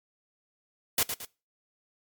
white noise with echo, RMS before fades -24 dBFS, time 0.98-1.03 s, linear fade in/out 2 ms, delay 110 ms, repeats 2, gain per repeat -8 dB, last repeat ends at 1.25 s, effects noise-tail reverb RT60 0.3 s tail -22 dB re dry + MP3 96 kbps

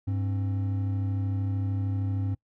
triangle tone pair together, 100.2 / 267.5 Hz, G2 / C4, +38 / +38 cents, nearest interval octave + perfect fourth, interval 1700 cents, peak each -24 / -34 dBFS, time 0.07-2.35 s, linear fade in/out 10 ms, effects noise-tail reverb RT60 0.1 s tail -24 dB re dry

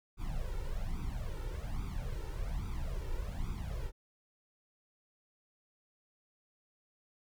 brown noise with flanger, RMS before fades -37 dBFS, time 0.17-3.92 s, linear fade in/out 50 ms, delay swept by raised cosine 0.83 to 2.23 ms, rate 1.2 Hz, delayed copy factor +1, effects none

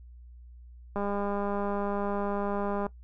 click train, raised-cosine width 1 ms, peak -19 dBFS, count 386, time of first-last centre 0.96-2.866 s, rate 202 Hz, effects noise-tail reverb RT60 0.1 s tail -19 dB re dry + added 60 Hz sine -46 dBFS peak until 3.03 s

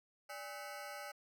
20% pulse ring-modulated tone, 700 Hz, F5, 4 cents sharp, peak -37 dBFS, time 0.29-1.12 s, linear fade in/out 10 ms, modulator 117 Hz, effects none

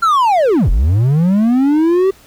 triangle linear two-way sweep, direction down then up, 1396.9 to 37.4 to 392.1 Hz, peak -7 dBFS, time 0.02-2.11 s, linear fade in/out 10 ms, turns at 0.7 s, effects pink hiss -45 dBFS RMS until 2.26 s

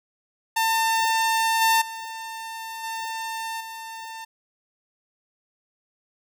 sawtooth tone with level steps, 899 Hz, A5, 37 cents sharp, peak -16 / -13 / -29 / -25 / -31 dBFS, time 0.56-4.25 s, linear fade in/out 10 ms, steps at 1.61 / 1.81 / 2.83 / 3.6 s, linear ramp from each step 10 ms, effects none

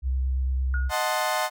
sine tone with vibrato, 65.1 Hz, C2, 8 cents flat, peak -22 dBFS, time 0.02-0.92 s, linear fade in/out 50 ms, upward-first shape sine, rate 8.8 Hz, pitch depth 16 cents each way
sine tone with exponential decay, 1441 Hz, F#6, 46 cents flat, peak -28 dBFS, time 0.74-1.15 s, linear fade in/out 1 ms, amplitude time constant 87 ms
30% pulse chord, D# diminished seventh, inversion none, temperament equal, 622.3 / 740 / 880 / 1046.5 Hz, D#5 / F#5 / A5 / C6, 0 / 0 / 0 / 0 cents, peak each -26 / -26 / -27 / -27 dBFS, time 0.89-1.5 s, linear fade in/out 50 ms
effects none

